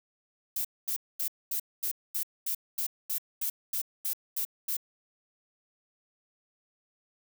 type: noise bursts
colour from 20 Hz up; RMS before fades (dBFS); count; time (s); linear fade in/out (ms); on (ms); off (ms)
violet; -31; 14; 0.56-4.768; 5; 87; 230
effects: none